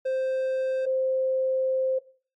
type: tone pair in turn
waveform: triangle / sine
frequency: 523.3 / 523.3 Hz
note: C5 / C5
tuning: 0 / 0 cents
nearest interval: unison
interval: 0 cents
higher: neither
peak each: -22 dBFS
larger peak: neither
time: 0.05-0.86 / 0.86-1.99 s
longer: second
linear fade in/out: 10 ms
effects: noise-tail reverb RT60 0.4 s tail -18 dB re dry + MP3 48 kbps